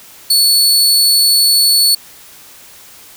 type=tone; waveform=sawtooth; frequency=4428 Hz; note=C#8; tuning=3 cents flat; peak=-5 dBFS; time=0.3-1.95 s; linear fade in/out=5 ms; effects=white hiss -39 dBFS RMS until 3.16 s